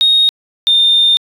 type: tone pair in turn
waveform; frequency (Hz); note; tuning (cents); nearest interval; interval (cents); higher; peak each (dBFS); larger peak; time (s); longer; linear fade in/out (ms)
sine; 3729 / 3621; A#7 / A7; 0 / +49; minor second; 51; first; -6; neither; 0.01-0.29 / 0.67-1.17; second; 0
effects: tanh soft clip ceiling -3 dBFS